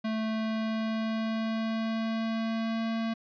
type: tone with pitch glide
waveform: square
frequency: 220 to 225.9 Hz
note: A3 to A3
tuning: 0 to +46 cents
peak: -29 dBFS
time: 0.04-3.14 s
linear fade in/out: 10 ms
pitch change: +46 cents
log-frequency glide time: 0.24-2.93 s
effects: resampled to 11025 Hz